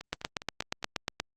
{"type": "two click trains", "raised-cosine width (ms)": 0.2, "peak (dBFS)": [-12, -24], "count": [10, 5], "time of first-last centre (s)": [[0.13, 1.2], [0.01, 0.828]], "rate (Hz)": [8.41, 4.89], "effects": ["Opus 48 kbps"]}